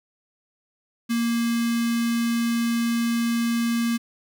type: tone with notch filter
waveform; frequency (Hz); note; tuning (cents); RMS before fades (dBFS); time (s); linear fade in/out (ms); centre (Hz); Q
square; 233.1; A#3; 0; -23; 1.09-3.98; 20; 710; 0.86
effects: none